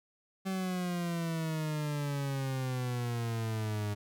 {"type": "exponential sweep", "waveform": "40% pulse", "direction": "down", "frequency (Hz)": [192.1, 102.7], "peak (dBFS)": -31, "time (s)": [0.45, 3.95], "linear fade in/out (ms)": 20, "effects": []}